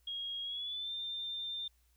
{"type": "tone with pitch glide", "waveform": "sine", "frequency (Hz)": [3278, 3595], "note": ["G#7", "A7"], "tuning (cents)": [-23, 36], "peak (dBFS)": -37, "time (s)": [0.07, 1.68], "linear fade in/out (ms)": 5, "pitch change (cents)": 159, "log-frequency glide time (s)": [0.43, 0.93], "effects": ["added 60 Hz sine -68 dBFS peak until 1.96 s", "white hiss -75 dBFS RMS until 1.96 s"]}